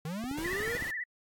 square linear sweep, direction up, 147.1 to 493.9 Hz, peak -35 dBFS, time 0.05-0.77 s, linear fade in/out 2 ms
click train, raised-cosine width 3 ms, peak -28 dBFS, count 9, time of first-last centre 0.24-0.824 s, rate 13.7 Hz
pink noise, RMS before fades -44 dBFS, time 0.37-0.91 s, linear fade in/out 5 ms
sine tone with vibrato, 1864.7 Hz, A#6, in tune, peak -33 dBFS, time 0.44-1.04 s, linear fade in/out 10 ms, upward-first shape sine, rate 16 Hz, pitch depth 120 cents each way
effects AAC 64 kbps

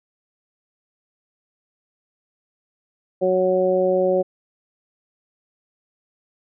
harmonic tone, 185 Hz, F#3, in tune, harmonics 1 / 2 / 3 / 4, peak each -28 / -20 / -18 / -29 dBFS, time 3.21-4.23 s, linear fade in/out 20 ms, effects none

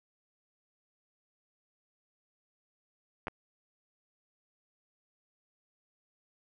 clicks, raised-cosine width 0.5 ms, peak -21 dBFS, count 2, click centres 3.271 / 3.282 s, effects none

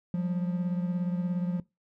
triangle beating tone pair, 176.4 / 193.4 Hz, F3 / G3, +18 / -23 cents, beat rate 17 Hz, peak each -25 / -34 dBFS, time 0.14-1.6 s, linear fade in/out 2 ms, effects noise-tail reverb RT60 0.2 s tail -20 dB re dry

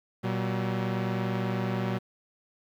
sawtooth tone pair together, 119.57 / 189.8 Hz, A#2 / F#3, +44 / +44 cents, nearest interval minor sixth, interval 800 cents, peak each -26 dBFS, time 0.23-1.99 s, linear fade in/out 20 ms, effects low-pass 3000 Hz 12 dB/octave + 10-bit

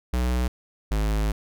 square tone pair in turn, 61.74 / 52.79 Hz, B1 / G#1, 0 / +29 cents, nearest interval minor third, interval 271 cents, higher first, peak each -22 / -22 dBFS, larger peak neither, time 0.13-0.48 / 0.91-1.32 s, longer second, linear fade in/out 5 ms, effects none

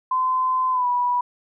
sine tone with pitch glide, 1027 to 979.5 Hz, C6 to B5, -33 to -15 cents, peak -18 dBFS, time 0.11-1.21 s, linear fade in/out 5 ms, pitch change -82 cents, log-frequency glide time 0.71-0.87 s, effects none

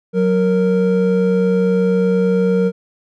triangle tone pair together, 184.5 / 464.9 Hz, F#3 / A#4, -5 / -5 cents, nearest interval octave + major third, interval 1600 cents, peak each -13 dBFS, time 0.13-2.72 s, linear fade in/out 50 ms, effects none

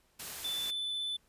white noise, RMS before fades -42 dBFS, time 0.19-0.71 s, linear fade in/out 10 ms
triangle tone with vibrato, 3507 Hz, A7, 6 cents flat, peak -32 dBFS, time 0.44-1.17 s, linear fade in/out 10 ms, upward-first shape square, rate 16 Hz, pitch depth 9 cents each way
effects pink hiss -70 dBFS RMS until 1.28 s + resampled to 32000 Hz

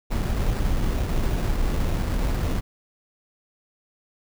brown noise with sample-and-hold, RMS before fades -23 dBFS, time 0.1-2.61 s, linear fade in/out 20 ms, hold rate 3150 Hz, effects none

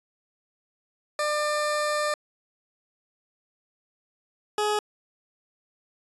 20% pulse tone pair in turn, 598 / 420.4 Hz, D5 / G#4, +31 / +21 cents, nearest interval tritone, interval 610 cents, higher first, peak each -19 / -18 dBFS, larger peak second, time 1.19-2.14 / 4.58-4.79 s, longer first, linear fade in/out 2 ms, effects resampled to 24000 Hz

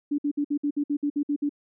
sine tone bursts, 290 Hz, D4, 22 cents flat, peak -22 dBFS, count 11, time 0.11-1.494 s, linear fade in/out 10 ms, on 74 ms, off 57 ms, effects none

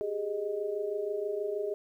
sine tone cluster, 389.2 / 415.5 / 621 Hz, G4 / G#4 / D#5, -12 / +1 / -3 cents, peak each -37 / -32 / -37 dBFS, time 0.01-1.74 s, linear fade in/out 0 ms, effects 11-bit

